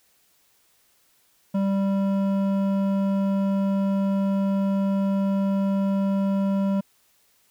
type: tone with hard clipping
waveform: triangle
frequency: 196 Hz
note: G3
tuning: in tune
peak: -22 dBFS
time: 1.54-6.81 s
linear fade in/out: 10 ms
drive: 14 dB
effects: white hiss -63 dBFS RMS until 7.5 s